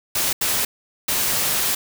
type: noise bursts at uneven times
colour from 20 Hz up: white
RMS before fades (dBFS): -21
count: 3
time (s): 0.15-0.33 / 0.41-0.65 / 1.08-1.75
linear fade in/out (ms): 5
effects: none